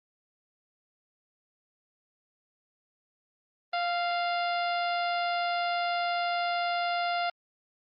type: harmonic tone with a mistuned harmonic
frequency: 698.5 Hz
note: F5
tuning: in tune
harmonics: 1 / 2 / 3 / 4 / 5 / 6 / 7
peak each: -28 / -34 / -38 / -40 / -42 / -44 / -45 dBFS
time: 3.73-7.3 s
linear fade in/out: 5 ms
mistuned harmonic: 2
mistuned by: -15 cents
effects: Opus 24 kbps